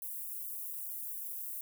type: high-pass noise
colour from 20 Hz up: white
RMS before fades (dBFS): -41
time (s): 0.02-1.61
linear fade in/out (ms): 2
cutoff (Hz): 11000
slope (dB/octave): 24
effects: none